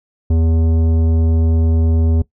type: tone with tanh clipping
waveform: sine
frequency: 81.4 Hz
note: E2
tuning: 21 cents flat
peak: -13 dBFS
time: 0.3-2.22 s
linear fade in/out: 5 ms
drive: 13 dB
effects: noise-tail reverb RT60 0.1 s tail -18 dB re dry